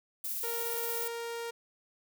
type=noise with tremolo; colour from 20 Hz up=violet; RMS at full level=-35 dBFS; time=0.24-1.08 s; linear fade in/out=5 ms; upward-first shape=triangle; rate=17 Hz; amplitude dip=25%
type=tone; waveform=sawtooth; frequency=466.2 Hz; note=A#4; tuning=in tune; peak=-32 dBFS; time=0.43-1.51 s; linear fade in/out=10 ms
effects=none